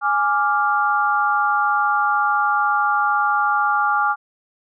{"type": "chord", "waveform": "sine", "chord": "D diminished", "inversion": "second", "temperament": "equal", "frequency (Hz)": [830.6, 1174.7, 1396.9], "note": ["Ab5", "D6", "F6"], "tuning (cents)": [0, 0, 0], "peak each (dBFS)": -20, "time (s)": [0.01, 4.16], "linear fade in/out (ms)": 50, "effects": []}